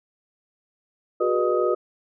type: tone cluster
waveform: sine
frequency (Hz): 365.6 / 408.6 / 483.6 / 609 / 1257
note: F#4 / G#4 / B4 / D#5 / D#6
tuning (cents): -21 / -28 / -36 / -37 / +17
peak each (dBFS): -23 / -28 / -24 / -26 / -28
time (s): 1.2-1.75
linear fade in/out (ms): 10
effects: none